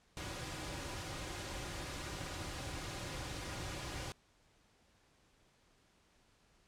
pink noise with comb filter, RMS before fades -43 dBFS, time 0.17-4.12 s, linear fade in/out 0 ms, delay 4.5 ms, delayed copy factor -0.5, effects pink hiss -70 dBFS RMS until 6.67 s + low-pass 8000 Hz 12 dB/octave

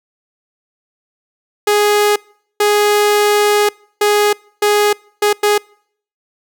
sawtooth tone bursts at uneven times, 415.3 Hz, G#4, in tune, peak -6 dBFS, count 6, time 1.67-2.16 / 2.6-3.69 / 4.01-4.33 / 4.62-4.93 / 5.22-5.33 / 5.43-5.58 s, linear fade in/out 5 ms, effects noise-tail reverb RT60 0.6 s tail -26 dB re dry

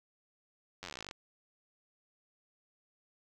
slowing click train, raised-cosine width 0.2 ms, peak -25 dBFS, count 19, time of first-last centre 0.83-1.111 s, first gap 10 ms, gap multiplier 1.05, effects none

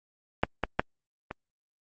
clicks, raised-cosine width 0.5 ms, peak -6 / -9 / -7 / -19 dBFS, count 4, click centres 0.435 / 0.637 / 0.795 / 1.311 s, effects Opus 24 kbps

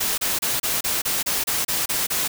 white noise bursts, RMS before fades -23 dBFS, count 11, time 0-2.28 s, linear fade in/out 10 ms, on 180 ms, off 30 ms, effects none

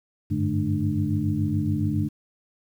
sine tone cluster, 95.7 / 102.8 / 148.5 / 215.3 / 298.2 Hz, G2 / G#2 / D3 / A3 / D4, -41 / -17 / +20 / -37 / +27 cents, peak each -28 dBFS, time 0.3-2.09 s, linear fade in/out 20 ms, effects 9-bit

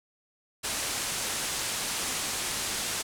white low-pass noise, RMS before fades -32 dBFS, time 0.63-3.03 s, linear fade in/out 20 ms, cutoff 10000 Hz, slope 24 dB/octave, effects none

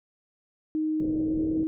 sine tone with pitch glide, 311.1 to 317.1 Hz, D#4 to D#4, 0 to +33 cents, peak -24 dBFS, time 0.75-1.67 s, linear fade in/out 0 ms, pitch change +33 cents, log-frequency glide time 1.05-1.5 s
white low-pass noise, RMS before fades -36 dBFS, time 1-1.64 s, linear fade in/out 0 ms, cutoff 500 Hz, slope 48 dB/octave
effects none

